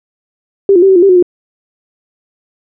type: tone with pitch steps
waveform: sine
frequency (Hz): 394.9 / 348.9 / 387.8 / 380.8 / 347.6 / 393.4 / 364.6 / 355.1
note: G4 / F4 / G4 / F#4 / F4 / G4 / F#4 / F4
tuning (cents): +13 / -2 / -19 / +50 / -8 / +6 / -25 / +29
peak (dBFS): -3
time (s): 0.69-1.226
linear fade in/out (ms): 2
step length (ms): 67
effects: none